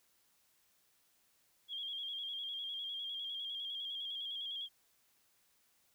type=tone with vibrato; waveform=sine; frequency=3267 Hz; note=G#7; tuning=29 cents flat; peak=-39 dBFS; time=1.68-4.69 s; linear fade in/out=50 ms; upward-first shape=square; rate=9.9 Hz; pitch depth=38 cents each way; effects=white hiss -73 dBFS RMS until 5.94 s